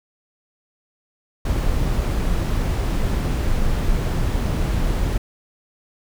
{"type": "noise", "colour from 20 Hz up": "brown", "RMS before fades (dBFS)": -20, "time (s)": [1.45, 5.18], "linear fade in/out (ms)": 5, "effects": []}